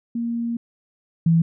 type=tone pair in turn; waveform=sine; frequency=233.9 / 165.39 Hz; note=A#3 / E3; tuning=+6 / +6 cents; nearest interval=tritone; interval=600 cents; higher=first; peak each=-22 / -13 dBFS; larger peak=second; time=0.15-0.57 / 1.26-1.42 s; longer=first; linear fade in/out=5 ms; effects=none